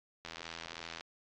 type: click train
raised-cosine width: 0.2 ms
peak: -25 dBFS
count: 64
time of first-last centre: 0.25-1.009 s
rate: 83 Hz
effects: low-pass 6000 Hz 12 dB/octave + AAC 32 kbps